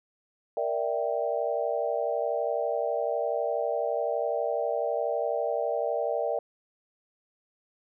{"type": "chord", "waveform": "sine", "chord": "E half-diminished seventh", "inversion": "second", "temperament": "equal", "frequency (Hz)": [466.2, 587.3, 659.3, 784], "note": ["Bb4", "D5", "E5", "G5"], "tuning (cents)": [0, 0, 0, 0], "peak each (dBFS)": [-31, -30, -31, -34], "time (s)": [0.57, 6.39], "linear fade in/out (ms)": 2, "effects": []}